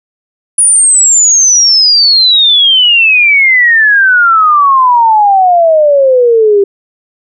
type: exponential sweep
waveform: sine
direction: down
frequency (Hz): 9830 to 392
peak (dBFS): -3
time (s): 0.58-6.64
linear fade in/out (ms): 5
effects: none